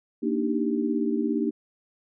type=chord; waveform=sine; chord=Eb major seventh; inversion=second; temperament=equal; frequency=233.1 / 293.7 / 311.1 / 392 Hz; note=Bb3 / D4 / Eb4 / G4; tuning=0 / 0 / 0 / 0 cents; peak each=-27 / -28 / -29 / -30 dBFS; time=0.22-1.51 s; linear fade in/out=20 ms; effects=none